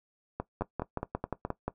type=two click trains; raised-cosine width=1 ms; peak=-18 / -17 dBFS; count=6 / 7; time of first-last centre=0.4-1.45 / 0.62-1.68 s; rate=4.76 / 5.66 Hz; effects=noise-tail reverb RT60 0.1 s tail -17 dB re dry